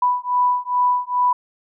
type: beating tone pair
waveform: sine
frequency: 987.8 / 990.2 Hz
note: B5 / B5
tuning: 0 / +4 cents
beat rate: 2.4 Hz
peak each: -19 dBFS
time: 0.02-1.33 s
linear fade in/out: 5 ms
effects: none